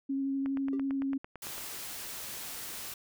sine tone with vibrato, 272.7 Hz, C#4, 28 cents flat, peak -29 dBFS, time 0.09-1.18 s, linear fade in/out 10 ms, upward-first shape sine, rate 12 Hz, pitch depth 12 cents each way
click train, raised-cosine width 0.5 ms, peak -28 dBFS, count 11, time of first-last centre 0.46-1.581 s, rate 8.92 Hz
triangle tone with exponential decay, 392 Hz, G4, in tune, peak -32 dBFS, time 0.73-0.85 s, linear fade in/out 2 ms, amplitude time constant 24 ms
white noise, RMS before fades -41 dBFS, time 1.42-2.94 s, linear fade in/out 5 ms
effects none

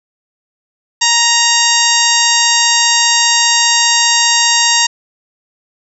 harmonic tone, 935 Hz, A#5, 5 cents sharp, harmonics 1 / 2 / 3 / 4 / 5 / 6 / 7 / 8, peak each -17 / -17 / -17 / -17 / -17 / -17 / -17 / -17 dBFS, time 1.01-4.87 s, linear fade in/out 10 ms, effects none

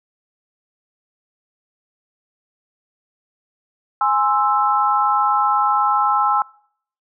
sine chord, Ab augmented, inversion none, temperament equal, 830.6 / 1046.5 / 1318.5 Hz, Ab5 / C6 / E6, 0 / 0 / 0 cents, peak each -18 / -20 / -18 dBFS, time 4.01-6.42 s, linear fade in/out 2 ms, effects noise-tail reverb RT60 0.6 s tail -24 dB re dry

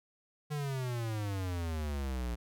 square exponential sweep, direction down, 151.7 to 57.7 Hz, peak -34 dBFS, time 0.5-2.36 s, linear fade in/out 20 ms, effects none

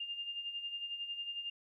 sine tone with tremolo, 2808 Hz, F7, 9 cents sharp, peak -36 dBFS, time 0-1.5 s, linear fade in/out 5 ms, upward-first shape sine, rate 11 Hz, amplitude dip 60%, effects 13-bit

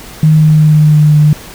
sine tone with pitch glide, 155.56 to 150.43 Hz, D#3 to D3, 0 to +42 cents, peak -3 dBFS, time 0.23-1.33 s, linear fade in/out 2 ms, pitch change -58 cents, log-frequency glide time 0.36-1.11 s, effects pink hiss -31 dBFS RMS until 1.54 s

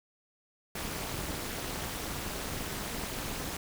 pink noise with amplitude modulation, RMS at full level -33 dBFS, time 0.75-3.57 s, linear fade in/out 5 ms, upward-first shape sine, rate 236 Hz, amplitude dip 90%, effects none

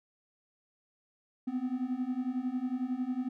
triangle beating tone pair, 246.9 / 257.9 Hz, B3 / C4, 0 / -25 cents, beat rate 11 Hz, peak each -33 / -31 dBFS, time 1.47-3.29 s, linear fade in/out 10 ms, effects none

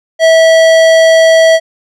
sine tone with tanh clipping, 650 Hz, E5, 24 cents flat, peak -5 dBFS, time 0.19-1.6 s, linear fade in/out 50 ms, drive 18 dB, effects none

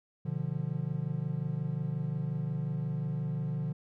triangle chord, B diminished, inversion none, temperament equal with one note detuned, 123.47 / 148.97 / 174.61 Hz, B2 / D3 / F3, 0 / +25 / 0 cents, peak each -35 / -31 / -35 dBFS, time 0.25-3.73 s, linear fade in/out 10 ms, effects none

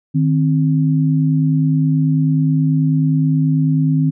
sine tone pair together, 154.37 / 263.7 Hz, D#3 / C4, -13 / +14 cents, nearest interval major sixth, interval 927 cents, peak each -13 / -17 dBFS, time 0.14-4.11 s, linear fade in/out 20 ms, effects none

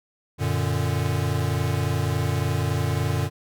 square chord, Gb augmented, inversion none, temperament equal with one note detuned, 92.5 / 116 / 146.83 Hz, Gb2 / Bb2 / D3, 0 / -8 / 0 cents, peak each -27 dBFS, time 0.38-3.3 s, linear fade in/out 50 ms, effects none

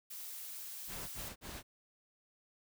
blue noise, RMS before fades -46 dBFS, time 0.1-1.29 s, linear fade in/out 10 ms
pink noise bursts, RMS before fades -46 dBFS, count 3, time 0.87-1.63 s, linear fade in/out 50 ms, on 220 ms, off 50 ms
effects none

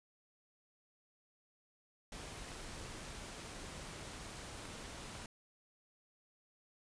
pink noise, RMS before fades -48 dBFS, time 2.12-5.26 s, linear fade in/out 2 ms
clicks, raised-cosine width 0.5 ms, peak -33 dBFS, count 3, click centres 2.518 / 4.654 / 5.153 s
effects resampled to 22050 Hz

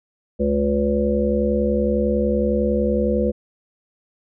harmonic tone, 70.9 Hz, C#2, 40 cents sharp, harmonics 1 / 3 / 5 / 7 / 8, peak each -25 / -21 / -25 / -21 / -27 dBFS, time 0.39-3.32 s, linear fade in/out 20 ms, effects none

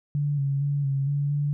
sine tone with pitch steps, 145.2 / 138.8 / 142.8 / 137.2 / 143 / 145.1 Hz, D3 / C#3 / D3 / C#3 / D3 / D3, -19 / +3 / -48 / -17 / -46 / -21 cents, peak -22 dBFS, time 0.15-1.53 s, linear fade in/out 0 ms, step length 230 ms, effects none

